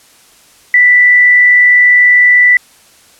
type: tone with frequency modulation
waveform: sine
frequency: 1975.5 Hz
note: B6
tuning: in tune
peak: -3 dBFS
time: 0.74-2.57 s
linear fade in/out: 2 ms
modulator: 66.3 Hz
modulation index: 0.34
effects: white hiss -44 dBFS RMS until 3.19 s + low-pass 11000 Hz 12 dB/octave